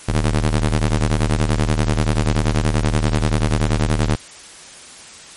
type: ring-modulated tone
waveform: sawtooth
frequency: 76.8 Hz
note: D#2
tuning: 22 cents flat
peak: -8 dBFS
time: 0.08-4.16 s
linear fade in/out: 10 ms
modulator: 33.2 Hz
effects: white hiss -39 dBFS RMS until 5.36 s + MP3 48 kbps